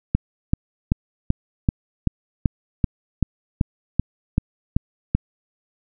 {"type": "click train", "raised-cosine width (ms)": 5, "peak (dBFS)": -4, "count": 14, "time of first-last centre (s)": [0.15, 5.15], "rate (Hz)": 2.6, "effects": []}